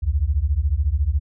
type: beating tone pair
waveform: sine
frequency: 65.41 / 79.41 Hz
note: C2 / D#2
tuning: 0 / +36 cents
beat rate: 14 Hz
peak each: -20 dBFS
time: 0.02-1.2 s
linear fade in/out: 20 ms
effects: none